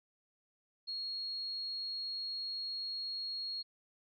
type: tone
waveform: sine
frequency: 4297 Hz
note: C8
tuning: 45 cents sharp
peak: -37 dBFS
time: 0.87-3.63 s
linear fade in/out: 20 ms
effects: none